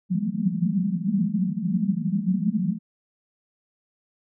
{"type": "band-pass noise", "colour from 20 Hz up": "pink", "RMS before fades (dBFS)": -24, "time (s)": [0.09, 2.79], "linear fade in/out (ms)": 50, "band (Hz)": [170, 220], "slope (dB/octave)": 96, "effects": []}